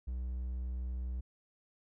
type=tone; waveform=triangle; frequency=62.3 Hz; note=B1; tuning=16 cents sharp; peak=-33 dBFS; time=0.07-1.21 s; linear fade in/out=10 ms; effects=none